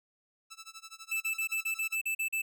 10% pulse tone with tremolo, 1318.5 Hz, E6, in tune, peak -35 dBFS, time 0.5-1.96 s, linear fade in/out 20 ms, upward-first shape sine, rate 12 Hz, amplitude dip 95%
square tone bursts, 2637 Hz, E7, in tune, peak -30 dBFS, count 10, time 1.11-2.42 s, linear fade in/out 10 ms, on 95 ms, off 40 ms
effects none

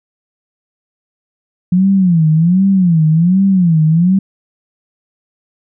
sine tone with vibrato, 174.61 Hz, F3, in tune, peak -7 dBFS, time 1.72-4.19 s, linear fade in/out 5 ms, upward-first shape sine, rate 1.3 Hz, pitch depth 200 cents each way, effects none

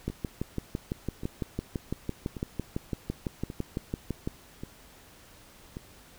two click trains, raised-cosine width 3 ms, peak -24 / -17 dBFS, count 6 / 26, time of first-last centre 0.1-5.769 / 0.08-4.275 s, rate 0.882 / 5.96 Hz, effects pink hiss -54 dBFS RMS until 6.18 s

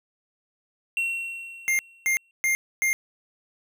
triangle tone with exponential decay, 2727 Hz, F7, 42 cents flat, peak -20 dBFS, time 0.97-2.31 s, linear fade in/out 1 ms, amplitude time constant 290 ms
square tone bursts, 2113 Hz, C7, 16 cents sharp, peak -21 dBFS, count 4, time 1.68-2.93 s, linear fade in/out 0 ms, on 110 ms, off 270 ms
effects none

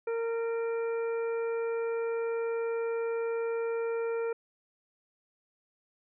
harmonic tone with a mistuned harmonic, 460.1 Hz, A#4, 23 cents flat, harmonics 1 / 2 / 3 / 4 / 5, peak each -29 / -44 / -43 / -52 / -48 dBFS, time 0.07-4.33 s, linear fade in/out 5 ms, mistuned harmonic 5, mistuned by +51 cents, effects none

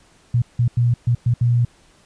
sine tone bursts at uneven times, 120 Hz, B2, 49 cents flat, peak -13 dBFS, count 6, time 0.34-0.42 / 0.59-0.68 / 0.77-0.94 / 1.07-1.15 / 1.26-1.34 / 1.41-1.65 s, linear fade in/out 5 ms, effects pink hiss -54 dBFS RMS until 2.05 s + resampled to 22050 Hz

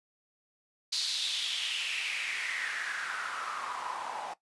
white noise with band-pass filter sweep, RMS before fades -35 dBFS, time 0.92-4.34 s, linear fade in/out 10 ms, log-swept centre 4400 to 800 Hz, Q 4.6, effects noise-tail reverb RT60 0.1 s tail -17 dB re dry + resampled to 24000 Hz

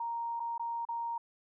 sine tone with dropouts, 932.3 Hz, A#5, in tune, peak -33 dBFS, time 0-1.18 s, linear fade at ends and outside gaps 5 ms, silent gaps 0.397-0.401 / 0.58-0.595 / 0.852-0.887 s, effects none

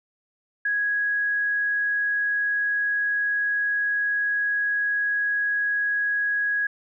sine tone, 1661.2 Hz, G#6, in tune, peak -21 dBFS, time 0.65-6.67 s, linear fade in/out 5 ms, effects none

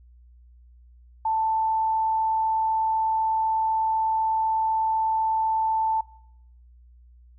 sine tone, 884 Hz, A5, 8 cents sharp, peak -21 dBFS, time 1.25-6.01 s, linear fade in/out 5 ms, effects noise-tail reverb RT60 0.7 s tail -21 dB re dry + added 60 Hz sine -49 dBFS peak until 7.38 s

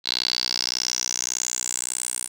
10% pulse tone with band-pass filter sweep, 61.74 Hz, B1, in tune, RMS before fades -27 dBFS, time 0.04-2.29 s, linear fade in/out 50 ms, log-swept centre 4100 to 9200 Hz, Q 7.4, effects none

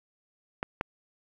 clicks, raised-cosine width 0.5 ms, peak -15 / -13 dBFS, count 2, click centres 0.629 / 0.811 s, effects 9-bit

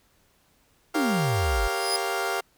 20% pulse chord, G half-diminished seventh, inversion none, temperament equal, 392 / 466.2 / 554.4 / 698.5 Hz, G4 / Bb4 / Db5 / F5, 0 / 0 / 0 / 0 cents, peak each -25 / -28 / -31 / -25 dBFS, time 0.94-2.41 s, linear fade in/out 10 ms
sine exponential sweep, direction down, 329.6 to 43.11 Hz, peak -23 dBFS, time 0.95-1.68 s, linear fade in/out 10 ms
30% pulse tone with exponential growth, 4978 Hz, D#8, in tune, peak -19 dBFS, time 1.54-1.96 s, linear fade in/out 0 ms, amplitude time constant 91 ms
effects pink hiss -64 dBFS RMS until 2.57 s

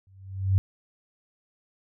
sine tone with exponential growth, 95.9 Hz, G2, 37 cents flat, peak -15 dBFS, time 0.07-0.58 s, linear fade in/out 0 ms, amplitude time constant 110 ms, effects none

